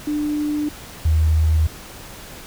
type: tone pair in turn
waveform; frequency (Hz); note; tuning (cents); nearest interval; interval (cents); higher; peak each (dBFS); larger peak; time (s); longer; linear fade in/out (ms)
sine; 297.9 / 78.9; D4 / D#2; +25 / +25; octave + major seventh; 2300; first; -19 / -13; second; 0.07-0.69 / 1.05-1.67; neither; 5
effects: pink hiss -38 dBFS RMS until 2.46 s